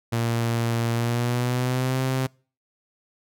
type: tone with pitch glide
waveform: sawtooth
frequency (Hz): 116.54 to 130.81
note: A#2 to C3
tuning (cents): 0 to 0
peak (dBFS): -18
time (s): 0.12-2.27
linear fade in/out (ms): 10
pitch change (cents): +200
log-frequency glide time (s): 0.93-2
effects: noise-tail reverb RT60 0.4 s tail -26 dB re dry